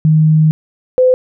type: tone pair in turn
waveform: sine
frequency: 156.1 / 509.5 Hz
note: D#3 / C5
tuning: +6 / -46 cents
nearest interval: octave + minor sixth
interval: 2048 cents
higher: second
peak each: -6 dBFS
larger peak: neither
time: 0.05-0.51 / 0.98-1.14 s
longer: first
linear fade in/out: 0 ms
effects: none